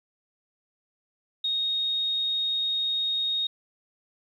sine tone, 3729 Hz, A#7, in tune, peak -24 dBFS, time 1.44-3.47 s, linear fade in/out 5 ms, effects 10-bit

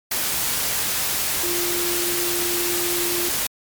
sine tone in noise, 349.2 Hz, F4, in tune, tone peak -26 dBFS, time 1.43-3.29 s, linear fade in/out 5 ms, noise white, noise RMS -23 dBFS, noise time 0.11-3.47 s, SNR -6 dB, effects MP3 96 kbps

